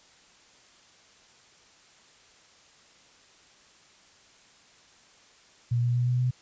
sine tone with pitch steps, 119.6 / 121.06 / 122.54 / 124.03 / 125.55 Hz, A#2 / B2 / B2 / B2 / B2, +45 / -34 / -13 / +8 / +29 cents, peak -22 dBFS, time 5.71-6.31 s, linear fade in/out 10 ms, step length 120 ms, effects white hiss -57 dBFS RMS until 6.41 s + resampled to 16000 Hz

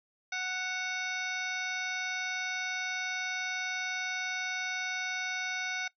harmonic tone with a mistuned harmonic, 740 Hz, F#5, in tune, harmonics 1 / 2 / 3 / 4 / 5 / 6 / 7 / 8, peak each -42 / -36 / -36 / -48 / -42 / -48 / -47 / -44 dBFS, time 0.32-5.88 s, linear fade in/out 5 ms, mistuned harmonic 4, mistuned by -130 cents, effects noise-tail reverb RT60 0.1 s tail -20 dB re dry

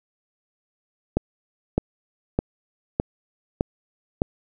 click train, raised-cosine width 2 ms, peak -6 dBFS, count 6, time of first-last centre 1.17-4.219 s, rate 1.64 Hz, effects none

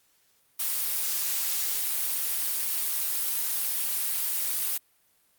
blue noise, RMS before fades -28 dBFS, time 0.59-4.78 s, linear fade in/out 10 ms, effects white hiss -66 dBFS RMS until 5.38 s + Opus 48 kbps

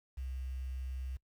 sine tone with quantisation, 64.8 Hz, C2, 16 cents flat, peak -37 dBFS, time 0.17-1.17 s, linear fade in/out 10 ms, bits 10, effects noise-tail reverb RT60 0.1 s tail -22 dB re dry

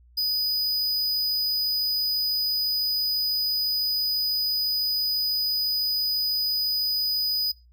square tone, 4973 Hz, D#8, 2 cents flat, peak -23 dBFS, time 0.17-7.52 s, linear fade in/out 10 ms, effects noise-tail reverb RT60 0.3 s tail -26 dB re dry + added 60 Hz sine -52 dBFS peak until 7.72 s

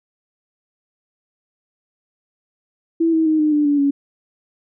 sine tone with pitch steps, 329.8 / 321.2 / 312.7 / 304.5 / 296.5 / 288.8 / 281.2 Hz, E4 / E4 / D#4 / D#4 / D4 / D4 / C#4, +1 / -45 / +9 / -37 / +17 / -29 / +25 cents, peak -13 dBFS, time 3-3.91 s, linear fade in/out 10 ms, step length 130 ms, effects none

